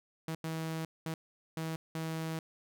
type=tone bursts at uneven times; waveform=sawtooth; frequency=161.1 Hz; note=E3; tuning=39 cents flat; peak=-31 dBFS; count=5; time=0.28-0.35 / 0.44-0.85 / 1.06-1.14 / 1.57-1.76 / 1.95-2.39 s; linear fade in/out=2 ms; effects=none